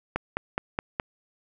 click train, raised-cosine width 0.5 ms, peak -11 dBFS, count 5, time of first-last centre 0.16-0.999 s, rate 4.77 Hz, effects none

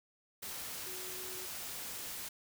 sine tone in noise, 370 Hz, F#4, in tune, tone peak -50 dBFS, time 0.86-1.46 s, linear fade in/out 10 ms, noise white, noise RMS -43 dBFS, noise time 0.42-2.29 s, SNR -10 dB, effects none

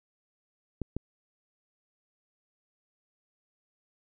clicks, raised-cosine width 3 ms, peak -19 dBFS, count 2, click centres 0.817 / 0.966 s, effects none

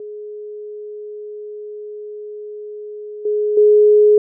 sine tone with level steps, 420 Hz, G#4, 19 cents sharp, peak -28 / -15 / -7 dBFS, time 0-4.18 s, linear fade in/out 2 ms, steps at 3.25 / 3.57 s, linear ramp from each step 5 ms, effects none

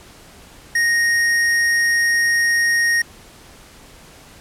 sine tone with hard clipping, 1864.7 Hz, A#6, in tune, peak -16 dBFS, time 0.75-3.02 s, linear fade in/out 5 ms, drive 13 dB, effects pink hiss -44 dBFS RMS until 4.4 s + low-pass 12000 Hz 12 dB/octave

